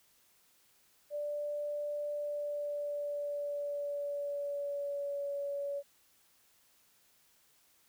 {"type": "tone with pitch glide", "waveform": "sine", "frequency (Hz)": [587.3, 566.3], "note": ["D5", "C#5"], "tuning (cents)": [0, 37], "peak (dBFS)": -34, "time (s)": [1.1, 5.83], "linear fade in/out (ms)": 50, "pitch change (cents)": -63, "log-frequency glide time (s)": [2.11, 5.31], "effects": ["white hiss -68 dBFS RMS until 7.88 s"]}